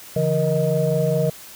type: tone cluster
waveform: sine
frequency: 142.1 / 167 / 471.6 / 626 Hz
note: C#3 / E3 / A#4 / D#5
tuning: +43 / +23 / +20 / +10 cents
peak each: -22 dBFS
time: 0.16-1.3 s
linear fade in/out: 5 ms
effects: tanh soft clip ceiling -8 dBFS + white hiss -41 dBFS RMS until 1.55 s